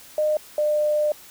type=tone pair in turn; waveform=sine; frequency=610 / 600.6 Hz; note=D#5 / D5; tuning=-34 / +39 cents; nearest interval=unison; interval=27 cents; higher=first; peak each=-18 dBFS; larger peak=neither; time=0.18-0.37 / 0.58-1.12 s; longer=second; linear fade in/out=2 ms; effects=white hiss -46 dBFS RMS until 1.3 s